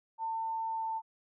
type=tone with pitch glide; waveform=sine; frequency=898 to 892.3 Hz; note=A5 to A5; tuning=+35 to +24 cents; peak=-32 dBFS; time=0.18-1.02 s; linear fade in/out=50 ms; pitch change=-11 cents; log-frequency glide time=0.68-0.9 s; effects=none